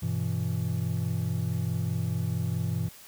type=chord; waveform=triangle; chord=E minor; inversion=first; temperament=just; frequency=98.89 / 123.61 / 164.81 Hz; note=G2 / B2 / E3; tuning=+16 / +2 / 0 cents; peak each=-29 dBFS; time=0.02-2.89 s; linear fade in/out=10 ms; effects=white hiss -50 dBFS RMS until 3.07 s

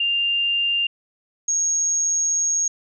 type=tone pair in turn; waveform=sine; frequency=2796 / 6566 Hz; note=F7 / G#8; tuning=+1 / -21 cents; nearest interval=octave + minor third; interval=1478 cents; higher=second; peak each=-18 / -18 dBFS; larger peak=neither; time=0-0.87 / 1.48-2.68 s; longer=second; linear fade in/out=5 ms; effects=none

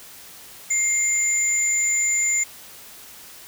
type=tone pair together; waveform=sine; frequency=2111 / 7086 Hz; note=C7 / A8; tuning=+15 / +11 cents; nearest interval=octave + major sixth; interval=2096 cents; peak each=-25 / -19 dBFS; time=0.7-2.44 s; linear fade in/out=10 ms; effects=white hiss -43 dBFS RMS until 3.47 s

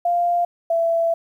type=tone pair in turn; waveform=sine; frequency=697 / 667.7 Hz; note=F5 / E5; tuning=-4 / +22 cents; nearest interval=minor second; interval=74 cents; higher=first; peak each=-16 dBFS; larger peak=neither; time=0.05-0.45 / 0.7-1.14 s; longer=second; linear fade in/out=5 ms; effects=9-bit

